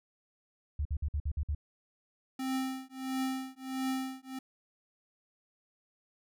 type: tone bursts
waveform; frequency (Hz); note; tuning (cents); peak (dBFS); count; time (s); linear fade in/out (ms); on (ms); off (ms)
sine; 73.42; D2; 0; -29; 7; 0.79-1.549; 5; 63; 53
type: tone with tremolo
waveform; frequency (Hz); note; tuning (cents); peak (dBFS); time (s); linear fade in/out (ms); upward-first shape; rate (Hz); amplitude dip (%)
square; 262.6; C4; +6; -30; 2.39-4.39; 5; triangle; 1.5; 100
effects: none